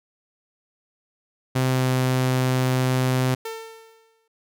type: tone with pitch glide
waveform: sawtooth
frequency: 129.6 to 128.7 Hz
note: C3 to C3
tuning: -16 to -28 cents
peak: -15 dBFS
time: 1.55-3.35 s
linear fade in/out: 10 ms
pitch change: -12 cents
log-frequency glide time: 1.7-1.87 s
type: tone with exponential decay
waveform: sawtooth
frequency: 448.9 Hz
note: A4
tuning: 35 cents sharp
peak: -24 dBFS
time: 3.45-4.28 s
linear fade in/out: 5 ms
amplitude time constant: 180 ms
effects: none